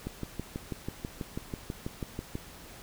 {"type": "click train", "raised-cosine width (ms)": 3, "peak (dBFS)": -21, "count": 15, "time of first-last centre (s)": [0.07, 2.354], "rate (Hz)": 6.13, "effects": ["pink hiss -49 dBFS RMS until 2.82 s"]}